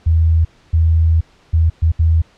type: tone bursts at uneven times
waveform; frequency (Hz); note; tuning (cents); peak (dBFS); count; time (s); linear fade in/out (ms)
sine; 81.3; E2; -23; -9; 5; 0.06-0.45 / 0.73-1.21 / 1.53-1.7 / 1.82-1.92 / 1.99-2.22; 10
effects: pink hiss -51 dBFS RMS until 2.37 s + low-pass 5000 Hz 12 dB/octave